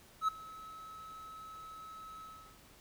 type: tone with ADSR envelope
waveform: triangle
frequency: 1292 Hz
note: E6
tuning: 35 cents flat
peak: -24 dBFS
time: 0.21-2.59 s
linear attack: 71 ms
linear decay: 9 ms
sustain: -21 dB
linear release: 370 ms
effects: pink hiss -60 dBFS RMS until 2.8 s